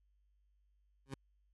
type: tone with exponential growth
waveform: 20% pulse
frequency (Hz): 135.2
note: C#3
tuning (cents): -43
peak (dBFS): -33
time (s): 1.06-1.14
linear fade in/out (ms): 0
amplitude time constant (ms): 17
effects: added 50 Hz sine -70 dBFS peak until 1.53 s + AAC 32 kbps